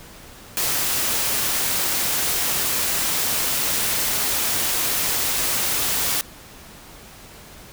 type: noise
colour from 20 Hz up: white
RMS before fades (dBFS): -22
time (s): 0.57-6.21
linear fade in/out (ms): 0
effects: pink hiss -43 dBFS RMS until 7.72 s